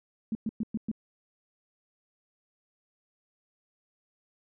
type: tone bursts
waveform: sine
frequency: 220 Hz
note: A3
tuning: in tune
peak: -27 dBFS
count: 5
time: 0.32-0.915 s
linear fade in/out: 2 ms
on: 31 ms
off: 110 ms
effects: none